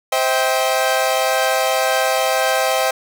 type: chord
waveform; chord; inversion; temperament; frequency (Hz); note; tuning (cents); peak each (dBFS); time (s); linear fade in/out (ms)
sawtooth; C major; none; equal with one note detuned; 523.3 / 643.1 / 784; C5 / E5 / G5; 0 / -43 / 0; -16; 0.12-2.91; 5
effects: none